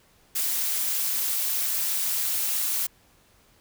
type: noise with amplitude modulation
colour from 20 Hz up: blue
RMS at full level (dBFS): -24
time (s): 0.35-2.87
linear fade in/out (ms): 10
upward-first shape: sine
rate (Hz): 243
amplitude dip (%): 50
effects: pink hiss -60 dBFS RMS until 3.6 s